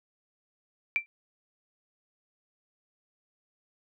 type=tone with exponential decay; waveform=sine; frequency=2349 Hz; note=D7; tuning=in tune; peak=-19 dBFS; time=0.96-1.06 s; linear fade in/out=0 ms; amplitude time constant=20 ms; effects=none